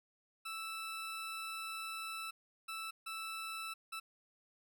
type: tone bursts at uneven times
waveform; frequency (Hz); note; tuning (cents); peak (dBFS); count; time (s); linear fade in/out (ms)
20% pulse; 1318.5; E6; 0; -36; 4; 0.45-2.31 / 2.68-2.91 / 3.06-3.74 / 3.92-4; 10
effects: none